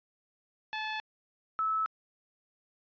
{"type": "tone pair in turn", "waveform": ["15% pulse", "sine"], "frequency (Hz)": [866, 1303.2], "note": ["A5", "E6"], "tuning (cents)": [-28, -20], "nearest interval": "perfect fifth", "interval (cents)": 708, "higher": "second", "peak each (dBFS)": -27, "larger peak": "neither", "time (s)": [[0.73, 1], [1.59, 1.86]], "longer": "neither", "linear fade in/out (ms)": 0, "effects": ["resampled to 11025 Hz"]}